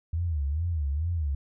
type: tone with vibrato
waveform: sine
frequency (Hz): 77.78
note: D#2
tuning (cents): 0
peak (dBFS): -25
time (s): 0.13-1.35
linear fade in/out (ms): 5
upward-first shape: sine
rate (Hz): 2.3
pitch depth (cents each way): 200
effects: none